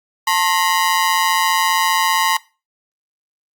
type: ring-modulated tone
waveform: sawtooth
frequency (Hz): 982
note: B5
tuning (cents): -10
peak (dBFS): -7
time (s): 0.27-2.37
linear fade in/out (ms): 5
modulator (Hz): 87.5
effects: noise-tail reverb RT60 0.3 s tail -20 dB re dry + Opus 48 kbps